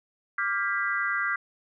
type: chord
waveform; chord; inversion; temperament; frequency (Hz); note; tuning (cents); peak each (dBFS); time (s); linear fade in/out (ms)
sine; G dominant seventh; second; equal with one note detuned; 1174.7 / 1396.9 / 1604.6 / 1975.5; D6 / F6 / G6 / B6; 0 / 0 / +40 / 0; -32 / -30 / -29 / -31; 0.38-1.36; 5
effects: none